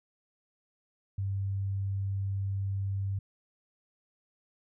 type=tone; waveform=sine; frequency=98 Hz; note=G2; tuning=in tune; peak=-29 dBFS; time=1.18-3.19 s; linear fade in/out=5 ms; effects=none